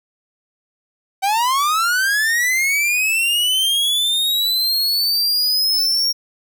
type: linear sweep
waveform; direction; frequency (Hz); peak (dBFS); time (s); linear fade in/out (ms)
45% pulse; up; 756 to 5590; -15; 1.22-6.13; 20
effects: none